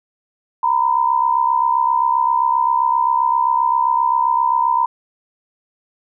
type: tone pair together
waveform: sine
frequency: 932.3 / 999.9 Hz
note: A#5 / B5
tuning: 0 / +21 cents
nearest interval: minor second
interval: 121 cents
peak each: -16 dBFS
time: 0.63-4.86 s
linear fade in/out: 5 ms
effects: none